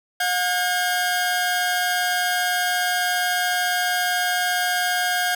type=tone pair together; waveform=sawtooth; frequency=720.7 / 1618 Hz; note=F#5 / G#6; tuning=-46 / -46 cents; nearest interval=octave + major second; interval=1400 cents; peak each=-19 dBFS; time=0.2-5.35 s; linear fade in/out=5 ms; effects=none